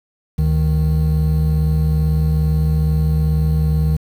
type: tone pair together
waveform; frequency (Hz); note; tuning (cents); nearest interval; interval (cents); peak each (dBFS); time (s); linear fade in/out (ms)
triangle; 73.2 / 155.56; D2 / D#3; -5 / 0; octave + minor second; 1305; -14; 0.38-3.97; 10
effects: 7-bit